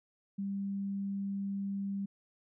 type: tone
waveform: sine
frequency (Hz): 197.8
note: G3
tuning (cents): +16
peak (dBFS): -33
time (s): 0.38-2.06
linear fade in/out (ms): 10
effects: none